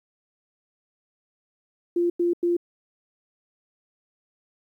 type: tone bursts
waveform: sine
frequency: 346.8 Hz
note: F4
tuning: 12 cents flat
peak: -19 dBFS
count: 3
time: 1.96-2.568 s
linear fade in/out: 5 ms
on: 140 ms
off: 94 ms
effects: 10-bit